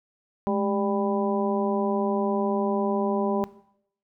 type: harmonic tone with a mistuned harmonic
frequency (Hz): 198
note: G3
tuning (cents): +18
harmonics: 1 / 2 / 3 / 4 / 5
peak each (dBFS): -25 / -28 / -30 / -31 / -32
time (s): 0.47-3.44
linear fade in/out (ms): 0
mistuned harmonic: 1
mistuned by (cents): +100
effects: noise-tail reverb RT60 0.7 s tail -18 dB re dry